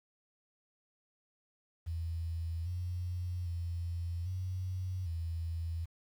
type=tone with pitch steps; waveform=sine; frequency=83 / 89.1 / 85.7 / 92.5 / 83.1 Hz; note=E2 / F2 / F2 / F#2 / E2; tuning=+12 / +35 / -32 / 0 / +15 cents; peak=-34 dBFS; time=1.86-5.86 s; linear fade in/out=20 ms; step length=800 ms; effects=10-bit